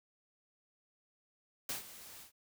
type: noise with ADSR envelope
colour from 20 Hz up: white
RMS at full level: -37 dBFS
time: 1.69-2.32 s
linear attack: 4 ms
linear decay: 130 ms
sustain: -15 dB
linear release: 110 ms
effects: none